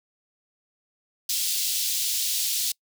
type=high-pass noise; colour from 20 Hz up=pink; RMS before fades=-26 dBFS; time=1.29-2.72 s; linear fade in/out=5 ms; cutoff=3500 Hz; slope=24 dB/octave; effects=noise-tail reverb RT60 0.1 s tail -26 dB re dry